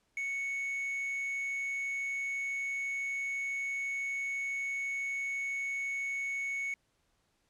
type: tone with quantisation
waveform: triangle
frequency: 2217 Hz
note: C#7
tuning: in tune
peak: -31 dBFS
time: 0.17-6.74 s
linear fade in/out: 2 ms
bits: 9
effects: pink hiss -75 dBFS RMS until 7.49 s + low-pass 10000 Hz 12 dB/octave